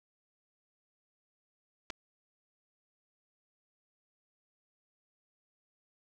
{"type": "clicks", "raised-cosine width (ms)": 0.2, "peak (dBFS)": -22, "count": 2, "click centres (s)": [1.901, 1.904], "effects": []}